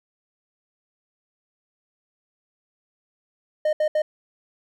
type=tone bursts at uneven times; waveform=triangle; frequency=613 Hz; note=D#5; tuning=26 cents flat; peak=-16 dBFS; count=3; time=3.65-3.73 / 3.8-3.88 / 3.95-4.02 s; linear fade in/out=5 ms; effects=none